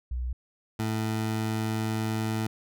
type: tone pair in turn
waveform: sine / 20% pulse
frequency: 61.74 / 110.01 Hz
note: B1 / A2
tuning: 0 / 0 cents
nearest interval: minor seventh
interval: 1000 cents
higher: second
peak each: -28 / -22 dBFS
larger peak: second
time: 0.11-0.33 / 0.79-2.47 s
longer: second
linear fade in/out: 5 ms
effects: none